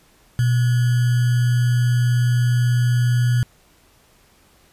sine tone with sample-and-hold, 121.9 Hz, B2, 22 cents flat, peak -14 dBFS, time 0.39-3.43 s, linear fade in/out 0 ms, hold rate 1575 Hz, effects pink hiss -55 dBFS RMS until 4.72 s + resampled to 32000 Hz

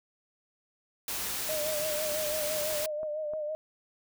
white noise, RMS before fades -34 dBFS, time 1.08-2.86 s, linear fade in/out 2 ms
sine tone with vibrato, 610 Hz, D#5, 34 cents flat, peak -31 dBFS, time 1.49-3.55 s, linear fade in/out 0 ms, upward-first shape sine, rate 6 Hz, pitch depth 48 cents each way
click train, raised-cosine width 1 ms, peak -32 dBFS, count 5, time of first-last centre 2.12-3.336 s, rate 3.29 Hz
effects none

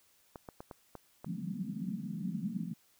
clicks, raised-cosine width 1 ms, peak -30 dBFS, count 6, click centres 0.358 / 0.488 / 0.605 / 0.712 / 0.953 / 1.245 s
pink band-pass noise, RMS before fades -38 dBFS, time 1.26-2.74 s, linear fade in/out 10 ms, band 170 to 230 Hz, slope 48 dB/octave
effects white hiss -68 dBFS RMS until 2.99 s

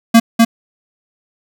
square tone with echo, 229.3 Hz, A#3, 28 cents flat, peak -4 dBFS, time 0.14-0.2 s, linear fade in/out 10 ms, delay 250 ms, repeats 1, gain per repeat -2 dB, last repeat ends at 0.45 s, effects none

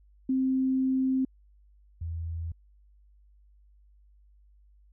sine tone pair in turn, 262.2 / 82.59 Hz, C4 / E2, +4 / +4 cents, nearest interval octave + minor sixth, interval 2000 cents, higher first, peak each -23 / -31 dBFS, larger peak first, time 0.29-1.25 / 2.01-2.52 s, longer first, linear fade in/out 5 ms, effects added 50 Hz sine -56 dBFS peak until 4.92 s

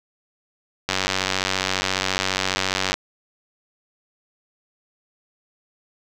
click train, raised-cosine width 0.2 ms, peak -3 dBFS, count 195, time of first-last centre 0.89-2.941 s, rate 94.6 Hz, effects none

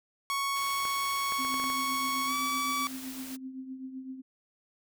sawtooth tone with pitch glide, 1108.7 to 1145.1 Hz, C#6 to D6, 0 to -44 cents, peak -25 dBFS, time 0.3-2.87 s, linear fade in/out 0 ms, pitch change +56 cents, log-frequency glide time 2.26-2.34 s
white noise, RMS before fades -44 dBFS, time 0.55-3.37 s, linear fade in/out 20 ms
clicks, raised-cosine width 0.5 ms, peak -25 dBFS, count 7, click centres 0.853 / 1.322 / 1.449 / 1.542 / 1.599 / 1.641 / 1.701 s
sine tone with tremolo, 261.6 Hz, C4, in tune, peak -35 dBFS, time 1.38-4.22 s, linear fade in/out 20 ms, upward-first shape triangle, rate 7.8 Hz, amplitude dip 65%
effects none

